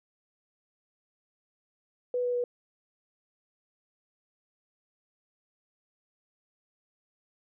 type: tone with pitch steps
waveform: sine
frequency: 493.9 / 490.5 / 487.1 Hz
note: B4 / B4 / B4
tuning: 0 / -12 / -24 cents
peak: -26 dBFS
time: 2.14-2.44 s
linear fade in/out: 2 ms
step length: 100 ms
effects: none